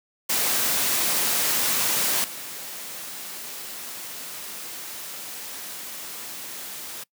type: noise with level steps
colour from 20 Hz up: white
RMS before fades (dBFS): -23 / -36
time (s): 0.29-7.04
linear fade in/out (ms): 10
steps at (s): 2.24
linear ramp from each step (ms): 2
effects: noise-tail reverb RT60 0.1 s tail -23 dB re dry + high-pass 150 Hz 12 dB/octave